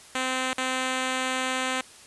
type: tone with dropouts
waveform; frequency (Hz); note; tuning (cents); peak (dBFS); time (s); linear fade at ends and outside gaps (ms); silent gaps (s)
5% pulse; 258.5; C4; -21; -14; 0.15-1.81; 1; 0.533-0.582
effects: white hiss -49 dBFS RMS until 2.06 s + resampled to 24000 Hz